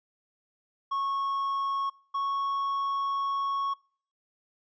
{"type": "tone pair in turn", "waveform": "triangle", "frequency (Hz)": [1100, 1105.9], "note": ["C#6", "C#6"], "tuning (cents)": [-14, -4], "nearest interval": "unison", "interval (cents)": 10, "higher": "second", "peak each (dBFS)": -25, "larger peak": "neither", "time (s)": [[0.91, 1.9], [2.14, 3.74]], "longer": "second", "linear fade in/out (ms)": 10, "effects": ["noise-tail reverb RT60 0.5 s tail -25 dB re dry", "resampled to 16000 Hz"]}